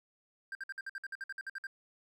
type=tone bursts; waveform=triangle; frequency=1583 Hz; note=G6; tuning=17 cents sharp; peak=-36 dBFS; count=14; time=0.52-1.669 s; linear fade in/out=2 ms; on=31 ms; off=55 ms; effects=none